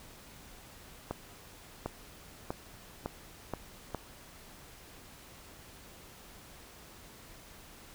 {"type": "accelerating click train", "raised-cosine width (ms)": 1, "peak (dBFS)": -20, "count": 6, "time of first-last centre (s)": [1.11, 3.947], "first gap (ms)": 750, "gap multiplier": 0.86, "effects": ["pink hiss -53 dBFS RMS until 7.94 s"]}